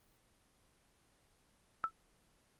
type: tone with exponential decay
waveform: sine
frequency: 1318.5 Hz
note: E6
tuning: in tune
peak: -26 dBFS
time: 1.84-1.91 s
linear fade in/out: 0 ms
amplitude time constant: 15 ms
effects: pink hiss -71 dBFS RMS until 2.59 s + Opus 24 kbps